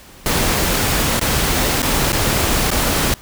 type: noise with dropouts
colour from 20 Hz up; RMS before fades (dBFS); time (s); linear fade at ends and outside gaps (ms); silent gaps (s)
pink; -17; 0.26-3.14; 1; 1.195-1.213 / 1.82-1.828 / 2.121-2.129 / 2.705-2.714
effects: pink hiss -42 dBFS RMS until 3.21 s